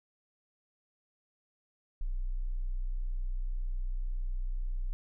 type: tone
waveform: sine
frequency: 30.93 Hz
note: B0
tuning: 3 cents sharp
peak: -30 dBFS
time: 2.01-4.93 s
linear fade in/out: 0 ms
effects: none